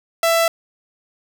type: tone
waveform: sawtooth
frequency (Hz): 665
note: E5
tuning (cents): +15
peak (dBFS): -10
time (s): 0.23-0.48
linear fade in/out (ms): 2
effects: none